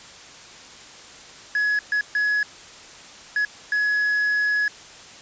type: tone bursts at uneven times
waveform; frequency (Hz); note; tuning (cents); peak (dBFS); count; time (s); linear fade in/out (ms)
triangle; 1686; G#6; +26; -17; 5; 1.55-1.79 / 1.92-2.01 / 2.15-2.43 / 3.36-3.45 / 3.72-4.68; 2
effects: white hiss -43 dBFS RMS until 5.21 s + resampled to 16000 Hz